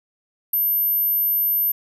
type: tone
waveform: sine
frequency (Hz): 13000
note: G#9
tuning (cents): -38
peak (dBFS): -17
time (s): 0.53-1.72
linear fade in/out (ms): 5
effects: none